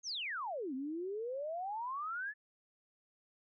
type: exponential two-way sweep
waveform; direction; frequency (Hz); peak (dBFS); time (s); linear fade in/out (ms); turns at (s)
sine; down then up; 6690 to 253.4 to 1764; -37; 0.03-2.34; 50; 0.74
effects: none

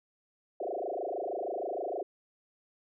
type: tone with frequency modulation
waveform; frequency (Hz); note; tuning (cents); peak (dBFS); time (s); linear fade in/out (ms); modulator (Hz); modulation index
sine; 543; C#5; -36; -32; 0.6-2.03; 5; 26.4; 7
effects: none

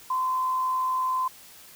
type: tone with frequency modulation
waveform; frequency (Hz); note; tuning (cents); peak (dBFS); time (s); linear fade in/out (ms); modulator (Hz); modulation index
sine; 1029; C6; -29; -23; 0.1-1.28; 5; 70.9; 0.22
effects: white hiss -49 dBFS RMS until 1.75 s

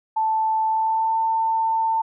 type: tone with pitch glide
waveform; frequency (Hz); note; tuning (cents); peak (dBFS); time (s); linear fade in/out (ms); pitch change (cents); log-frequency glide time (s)
sine; 880 to 895.9; A5 to A5; 0 to +31; -18; 0.16-2.02; 10; +31; 0.67-1.19
effects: none

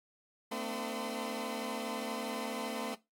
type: tone cluster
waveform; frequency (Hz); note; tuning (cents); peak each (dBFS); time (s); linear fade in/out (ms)
15% pulse; 224.2 / 256.6 / 300.8 / 1022; A3 / C4 / D4 / C6; +33 / -34 / +42 / -41; -32 / -34 / -39 / -39; 0.51-2.95; 10
effects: noise-tail reverb RT60 0.2 s tail -17 dB re dry + AAC 64 kbps

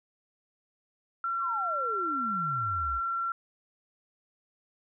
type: tone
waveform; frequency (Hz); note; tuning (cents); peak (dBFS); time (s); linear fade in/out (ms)
sine; 1361; F6; -45; -28; 1.24-3.32; 2
type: exponential sweep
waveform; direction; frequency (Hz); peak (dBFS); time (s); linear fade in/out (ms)
sine; down; 1207 to 55.5; -35; 1.38-3.01; 50
effects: none

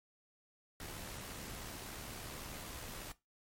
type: noise with amplitude modulation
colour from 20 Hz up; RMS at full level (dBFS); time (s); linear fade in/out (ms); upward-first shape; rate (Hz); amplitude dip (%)
pink; -45; 0.8-3.12; 2; sine; 73.6; 35
effects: noise-tail reverb RT60 0.2 s tail -17 dB re dry + MP3 64 kbps

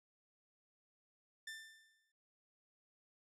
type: tone with exponential decay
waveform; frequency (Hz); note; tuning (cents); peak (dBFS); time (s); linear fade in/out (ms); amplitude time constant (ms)
sawtooth; 1781; A6; +21; -40; 1.47-2.12; 5; 140
effects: low-pass 10000 Hz 12 dB/octave

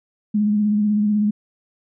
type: tone with vibrato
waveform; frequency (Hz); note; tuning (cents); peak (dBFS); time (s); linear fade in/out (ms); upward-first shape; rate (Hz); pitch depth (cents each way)
sine; 209.3; G#3; +14; -15; 0.34-1.31; 10; sine; 16; 32
effects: none

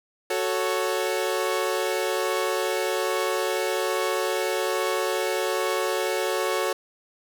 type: chord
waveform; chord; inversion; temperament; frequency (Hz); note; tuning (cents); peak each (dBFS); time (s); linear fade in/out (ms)
sawtooth; F# minor; none; equal; 370 / 440 / 554.4; F#4 / A4 / C#5; 0 / 0 / 0; -24; 0.3-6.73; 5
effects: none

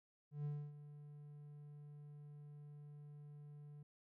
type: tone with ADSR envelope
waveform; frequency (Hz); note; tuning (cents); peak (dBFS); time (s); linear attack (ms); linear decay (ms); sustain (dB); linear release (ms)
triangle; 146.83; D3; 0; -37; 0.31-3.83; 140; 270; -14; 5
effects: none

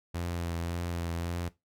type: tone with vibrato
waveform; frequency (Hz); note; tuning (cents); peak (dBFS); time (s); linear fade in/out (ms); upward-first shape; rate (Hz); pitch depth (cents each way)
sawtooth; 85.5; F2; -36; -28; 0.14-1.49; 10; triangle; 1.8; 30
effects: noise-tail reverb RT60 0.2 s tail -18 dB re dry

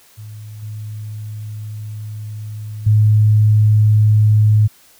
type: tone with level steps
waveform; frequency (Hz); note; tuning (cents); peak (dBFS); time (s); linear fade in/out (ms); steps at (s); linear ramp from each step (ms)
sine; 106.8; G#2; +49; -30 / -25 / -8; 0.17-4.68; 20; 0.62 / 2.86; 10
effects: white hiss -49 dBFS RMS until 4.99 s

